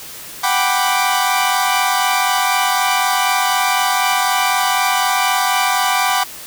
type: chord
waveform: sawtooth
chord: G major seventh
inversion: third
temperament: equal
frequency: 740 / 784 / 987.8 / 1174.7 Hz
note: F#5 / G5 / B5 / D6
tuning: 0 / 0 / 0 / 0 cents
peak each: -16 dBFS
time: 0.43-6.24 s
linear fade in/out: 10 ms
effects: white hiss -33 dBFS RMS until 6.46 s